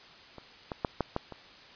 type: clicks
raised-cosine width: 1 ms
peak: -30 / -20 / -13 / -13 / -15 / -27 dBFS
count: 6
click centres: 0.383 / 0.718 / 0.848 / 1.007 / 1.164 / 1.323 s
effects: white hiss -52 dBFS RMS until 1.75 s + resampled to 11025 Hz